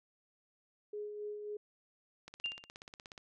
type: tone with tremolo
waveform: sine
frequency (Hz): 417.7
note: G#4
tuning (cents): +10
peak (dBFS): -38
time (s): 0.93-1.57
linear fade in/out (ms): 5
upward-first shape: sine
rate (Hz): 3.7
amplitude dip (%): 40
type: click train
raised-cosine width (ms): 0.2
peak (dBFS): -31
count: 16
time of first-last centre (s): 2.28-3.178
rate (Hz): 16.7
type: tone with exponential decay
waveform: sine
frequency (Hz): 2794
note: F7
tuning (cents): 0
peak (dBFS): -31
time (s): 2.44-2.7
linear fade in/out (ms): 5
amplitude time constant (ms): 56
effects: none